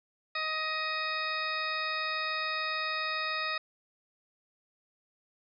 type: harmonic tone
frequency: 627 Hz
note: D#5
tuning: 13 cents sharp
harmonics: 1 / 2 / 3 / 4 / 6 / 7 / 8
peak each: -42 / -35 / -36 / -37 / -39 / -44 / -42 dBFS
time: 0.35-3.58 s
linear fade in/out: 5 ms
effects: none